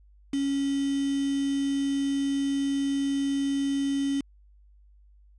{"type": "tone with quantisation", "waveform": "sine", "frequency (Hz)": 277.2, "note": "C#4", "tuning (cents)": 0, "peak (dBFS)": -24, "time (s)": [0.33, 4.21], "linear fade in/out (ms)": 5, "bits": 6, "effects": ["added 50 Hz sine -53 dBFS peak until 5.38 s", "resampled to 22050 Hz"]}